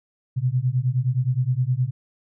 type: beating tone pair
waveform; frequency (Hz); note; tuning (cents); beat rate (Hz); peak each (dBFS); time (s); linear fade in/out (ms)
sine; 122.2 / 131.8; B2 / C3; -18 / +13; 9.6; -22; 0.36-1.91; 20
effects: none